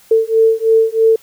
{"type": "beating tone pair", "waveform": "sine", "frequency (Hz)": [445.9, 449], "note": ["A4", "A4"], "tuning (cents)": [23, 35], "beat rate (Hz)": 3.1, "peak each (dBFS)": -12, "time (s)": [0.11, 1.16], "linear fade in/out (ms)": 5, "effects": ["white hiss -47 dBFS RMS until 1.22 s"]}